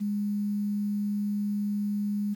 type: tone with quantisation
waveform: sine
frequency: 205.5 Hz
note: G#3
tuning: 18 cents flat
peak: -26 dBFS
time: 0-2.35 s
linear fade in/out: 20 ms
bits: 9
effects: none